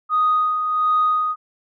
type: tone with tremolo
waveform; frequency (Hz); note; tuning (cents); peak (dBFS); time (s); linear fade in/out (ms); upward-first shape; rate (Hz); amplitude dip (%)
sine; 1244.5; D#6; 0; -13; 0.09-1.36; 50; sine; 1.4; 50
effects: tanh soft clip ceiling -10 dBFS